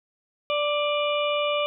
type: harmonic tone with a mistuned harmonic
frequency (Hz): 587.3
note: D5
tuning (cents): 0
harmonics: 1 / 2 / 4 / 5 / 6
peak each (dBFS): -24 / -29 / -31 / -31 / -36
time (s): 0.5-1.66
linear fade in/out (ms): 0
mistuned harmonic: 4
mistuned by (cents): +31
effects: none